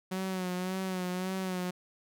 sawtooth tone with vibrato, 185 Hz, F#3, in tune, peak -28 dBFS, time 0.11-1.71 s, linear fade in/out 10 ms, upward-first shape sine, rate 1.8 Hz, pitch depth 44 cents each way, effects none

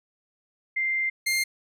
sine / sawtooth tone pair in turn, 2093 / 2110 Hz, C7 / C7, 0 / +14 cents, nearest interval unison, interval 14 cents, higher second, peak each -23 / -19 dBFS, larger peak second, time 0.76-1.1 / 1.26-1.44 s, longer first, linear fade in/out 10 ms, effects resampled to 32000 Hz

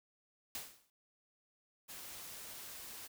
white noise with exponential decay, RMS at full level -40 dBFS, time 0.55-0.9 s, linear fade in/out 1 ms, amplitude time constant 75 ms
white noise, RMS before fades -49 dBFS, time 1.88-3.08 s, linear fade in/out 20 ms
effects none

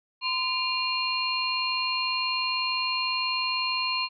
sine tone cluster, 1026 / 2420 / 2787 / 4217 Hz, C6 / D#7 / F7 / C8, -34 / -49 / -4 / +13 cents, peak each -30 / -33 / -31 / -29 dBFS, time 0.21-4.09 s, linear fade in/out 50 ms, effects none

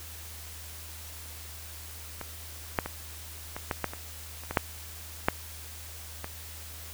clicks, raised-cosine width 0.5 ms, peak -21 / -9 / -18 / -20 / -13 / -12 / -23 / -30 / -17 / -6 / -6 / -20 dBFS, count 12, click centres 2.213 / 2.788 / 2.86 / 3.565 / 3.712 / 3.843 / 3.935 / 4.436 / 4.51 / 4.572 / 5.285 / 6.244 s, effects added 79 Hz sine -45 dBFS peak until 6.93 s + white hiss -45 dBFS RMS until 6.93 s

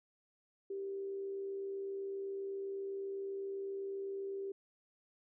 sine tone with frequency modulation, 392 Hz, G4, in tune, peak -38 dBFS, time 0.7-4.52 s, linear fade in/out 5 ms, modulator 72.2 Hz, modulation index 0.2, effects none

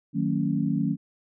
sine chord, D# half-diminished seventh, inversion none, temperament equal with one note detuned, 155.56 / 185 / 224.8 / 277.2 Hz, D#3 / F#3 / A3 / C#4, 0 / 0 / +37 / 0 cents, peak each -28 dBFS, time 0.13-0.97 s, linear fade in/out 50 ms, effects none

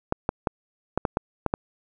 clicks, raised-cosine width 1 ms, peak -8 dBFS, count 8, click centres 0.124 / 0.291 / 0.472 / 0.976 / 1.052 / 1.171 / 1.463 / 1.539 s, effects none

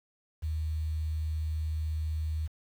sine tone with quantisation, 78.2 Hz, D#2, 9 cents sharp, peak -29 dBFS, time 0.42-2.48 s, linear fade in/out 20 ms, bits 9, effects none

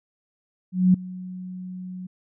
sine tone with ADSR envelope, 183.5 Hz, F#3, 14 cents flat, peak -11 dBFS, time 0.72-2.07 s, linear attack 220 ms, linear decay 5 ms, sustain -21 dB, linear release 9 ms, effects none

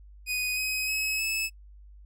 sawtooth tone with pitch steps, 2489 / 2527 / 2565 / 2604 Hz, D#7 / D#7 / E7 / E7, 0 / +26 / -48 / -22 cents, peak -24 dBFS, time 0.26-1.5 s, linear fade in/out 50 ms, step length 310 ms, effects noise-tail reverb RT60 0.1 s tail -22 dB re dry + added 50 Hz sine -47 dBFS peak until 2.05 s

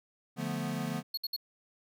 square chord, B half-diminished seventh, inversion first, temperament equal with one note detuned, 146.83 / 175.42 / 220 / 246.9 Hz, D3 / F3 / A3 / B3, 0 / +8 / 0 / 0 cents, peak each -39 dBFS, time 0.36-1.03 s, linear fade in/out 50 ms
square tone bursts, 4332 Hz, C#8, 41 cents flat, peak -32 dBFS, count 3, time 1.14-1.364 s, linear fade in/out 5 ms, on 34 ms, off 61 ms
effects none

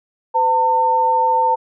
sine tone pair together, 507 / 903.4 Hz, B4 / A5, +45 / +45 cents, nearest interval minor seventh, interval 1000 cents, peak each -21 / -13 dBFS, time 0.34-1.56 s, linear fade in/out 20 ms, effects none

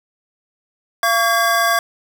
square tone cluster, 685 / 1132 / 1617 Hz, F5 / C#6 / G#6, -34 / +36 / -47 cents, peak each -19 dBFS, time 1.03-1.79 s, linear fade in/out 2 ms, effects 7-bit

